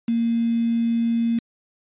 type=tone with quantisation; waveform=sine; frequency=231.5 Hz; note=A#3; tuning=12 cents flat; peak=-18 dBFS; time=0.08-1.39 s; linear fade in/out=5 ms; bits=6; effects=resampled to 8000 Hz